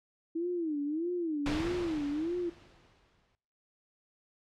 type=tone with vibrato; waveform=sine; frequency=319.7 Hz; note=D#4; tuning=47 cents sharp; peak=-30 dBFS; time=0.35-2.5 s; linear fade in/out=10 ms; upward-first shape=sine; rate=1.6 Hz; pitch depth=190 cents each way
type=noise with exponential decay; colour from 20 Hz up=pink; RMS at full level=-33 dBFS; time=1.46-3.35 s; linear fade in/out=0 ms; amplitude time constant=410 ms
effects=noise-tail reverb RT60 0.9 s tail -23 dB re dry + low-pass 4000 Hz 12 dB/octave